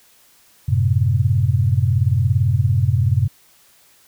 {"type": "chord", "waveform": "sine", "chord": "F# diminished", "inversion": "none", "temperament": "equal with one note detuned", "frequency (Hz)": [92.82, 110, 130.81], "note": ["F#2", "A2", "C3"], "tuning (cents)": [6, 0, 0], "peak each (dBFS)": -18, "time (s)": [0.68, 3.28], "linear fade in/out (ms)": 10, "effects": ["white hiss -53 dBFS RMS until 4.07 s"]}